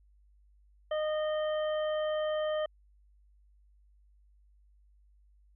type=harmonic tone with a mistuned harmonic; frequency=615 Hz; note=D#5; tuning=20 cents flat; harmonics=1 / 2 / 3 / 5; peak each=-29 / -41 / -44 / -45 dBFS; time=0.91-2.66 s; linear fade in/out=5 ms; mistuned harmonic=5; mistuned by=+17 cents; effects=added 50 Hz sine -60 dBFS peak until 5.55 s